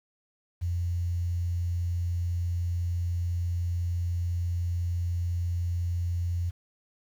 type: tone with quantisation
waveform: sine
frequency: 87 Hz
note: F2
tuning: 6 cents flat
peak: -26 dBFS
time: 0.61-6.51 s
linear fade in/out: 20 ms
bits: 9
effects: none